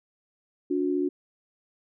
sine tone pair together, 287.2 / 361.9 Hz, D4 / F#4, -39 / -38 cents, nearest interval major third, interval 401 cents, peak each -26 dBFS, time 0.7-1.09 s, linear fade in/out 10 ms, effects none

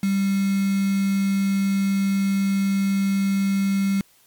sine tone with quantisation, 196 Hz, G3, in tune, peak -18 dBFS, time 0.03-4.01 s, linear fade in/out 2 ms, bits 5, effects white hiss -57 dBFS RMS until 4.26 s + MP3 96 kbps

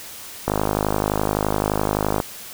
click train, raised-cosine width 1 ms, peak -5 dBFS, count 90, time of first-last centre 0.48-2.201 s, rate 51.7 Hz, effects white hiss -37 dBFS RMS until 2.53 s

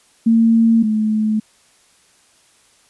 sine tone pair in turn, 227.5 / 215.8 Hz, A#3 / A3, -42 / -33 cents, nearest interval minor second, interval 91 cents, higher first, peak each -9 / -14 dBFS, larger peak first, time 0.26-0.83 / 0.83-1.4 s, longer neither, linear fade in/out 10 ms, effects white hiss -54 dBFS RMS until 2.89 s + resampled to 24000 Hz

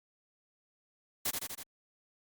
white noise with echo, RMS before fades -32 dBFS, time 1.25-1.31 s, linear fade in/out 10 ms, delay 81 ms, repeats 4, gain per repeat -3 dB, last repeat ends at 1.634 s, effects Opus 48 kbps

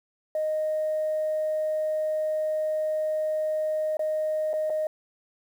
sine tone with dropouts, 620 Hz, D#5, 6 cents flat, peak -23 dBFS, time 0.35-4.87 s, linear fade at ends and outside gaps 2 ms, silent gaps 3.97-3.993 / 4.532-4.537 / 4.698-4.702 s, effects tanh soft clip ceiling -20 dBFS + 9-bit

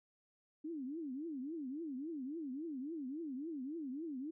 sine tone with vibrato, 291.7 Hz, D4, 12 cents flat, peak -40 dBFS, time 0.64-4.31 s, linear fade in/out 10 ms, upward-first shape triangle, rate 3.6 Hz, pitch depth 300 cents each way, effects none

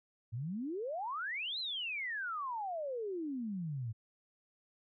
sine exponential two-way sweep, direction up then down, 106.1 to 4186 to 106.1 Hz, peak -36 dBFS, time 0.32-3.93 s, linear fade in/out 20 ms, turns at 1.59 s, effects none

